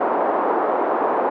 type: band-pass noise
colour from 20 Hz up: white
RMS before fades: -20 dBFS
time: 0-1.3 s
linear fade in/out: 10 ms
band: 310 to 1000 Hz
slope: 24 dB/octave
effects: none